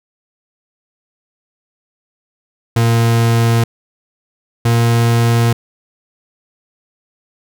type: tone pair in turn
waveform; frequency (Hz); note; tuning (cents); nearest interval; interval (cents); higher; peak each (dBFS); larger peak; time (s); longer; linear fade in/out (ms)
40% pulse; 115.8 / 116.94; A#2 / A#2; -11 / +6; unison; 17; second; -9; neither; 2.76-3.64 / 4.65-5.53; neither; 5
effects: none